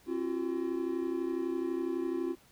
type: tone cluster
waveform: triangle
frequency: 267.1 / 341.4 / 373.4 Hz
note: C4 / F4 / F#4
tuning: +36 / -39 / +16 cents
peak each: -35 / -31 / -35 dBFS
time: 0.06-2.36 s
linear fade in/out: 50 ms
effects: pink hiss -62 dBFS RMS until 2.51 s

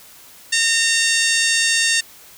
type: harmonic tone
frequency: 915 Hz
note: A#5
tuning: 32 cents flat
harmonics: 2 / 3 / 4 / 5 / 6 / 7 / 8 / 9 / 10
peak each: -20 / -22 / -23 / -24 / -25 / -25 / -26 / -27 / -27 dBFS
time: 0.52-2.01 s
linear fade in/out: 10 ms
effects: white hiss -44 dBFS RMS until 2.37 s

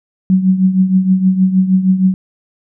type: tone with tremolo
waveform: sine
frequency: 187.5 Hz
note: F#3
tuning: 23 cents sharp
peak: -5 dBFS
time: 0.3-2.14 s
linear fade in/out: 0 ms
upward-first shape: triangle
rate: 6.4 Hz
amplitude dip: 75%
effects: none

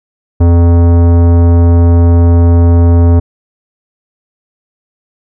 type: tone with tanh clipping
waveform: sine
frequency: 85.4 Hz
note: F2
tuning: 38 cents flat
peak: -5 dBFS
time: 0.4-3.2 s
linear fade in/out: 10 ms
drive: 17 dB
effects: none

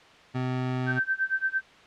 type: tone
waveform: 25% pulse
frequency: 127.7 Hz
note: C3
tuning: 42 cents flat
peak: -23 dBFS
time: 0.34-1 s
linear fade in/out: 20 ms
type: tone with tremolo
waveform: sine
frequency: 1554 Hz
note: G6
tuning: 16 cents flat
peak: -21 dBFS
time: 0.86-1.62 s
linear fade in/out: 50 ms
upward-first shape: sine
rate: 8.8 Hz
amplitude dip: 95%
effects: white hiss -52 dBFS RMS until 1.86 s + low-pass 3000 Hz 12 dB/octave

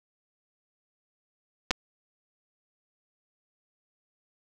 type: clicks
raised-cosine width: 0.2 ms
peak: -6 / -8 dBFS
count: 2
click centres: 1.708 / 1.712 s
effects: none

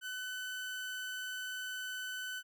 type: tone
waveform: 30% pulse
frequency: 1507 Hz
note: F#6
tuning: 31 cents sharp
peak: -36 dBFS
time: 0.01-2.43 s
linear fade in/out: 50 ms
effects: none

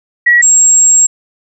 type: tone pair in turn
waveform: sine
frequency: 1923 / 7562 Hz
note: B6 / A#8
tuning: -47 / +24 cents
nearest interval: 2 octaves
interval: 2371 cents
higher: second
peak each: -4 dBFS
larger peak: neither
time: 0.26-0.42 / 0.42-1.07 s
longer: second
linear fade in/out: 10 ms
effects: none

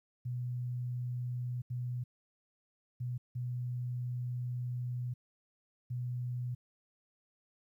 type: tone bursts at uneven times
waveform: sine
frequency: 123.47 Hz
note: B2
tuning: in tune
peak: -34 dBFS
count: 5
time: 0.25-1.62 / 1.7-2.04 / 3-3.18 / 3.35-5.14 / 5.9-6.55 s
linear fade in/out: 10 ms
effects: 12-bit

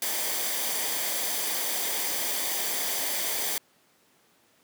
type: noise with comb filter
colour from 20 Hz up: white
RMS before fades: -29 dBFS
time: 0.02-3.58 s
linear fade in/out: 2 ms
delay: 0.74 ms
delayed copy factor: -0.5
effects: pink hiss -63 dBFS RMS until 4.63 s + high-pass 200 Hz 12 dB/octave

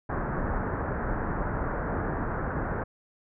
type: low-pass noise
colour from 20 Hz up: pink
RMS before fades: -30 dBFS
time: 0.09-2.84 s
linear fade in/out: 10 ms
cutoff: 1700 Hz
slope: 48 dB/octave
effects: none

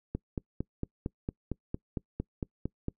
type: click train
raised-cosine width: 3 ms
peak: -19 dBFS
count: 13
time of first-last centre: 0.15-2.883 s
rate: 4.39 Hz
effects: noise-tail reverb RT60 0.1 s tail -25 dB re dry

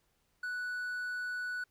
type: tone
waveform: triangle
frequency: 1480 Hz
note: F#6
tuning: in tune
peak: -33 dBFS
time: 0.43-1.64 s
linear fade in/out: 5 ms
effects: pink hiss -75 dBFS RMS until 1.7 s

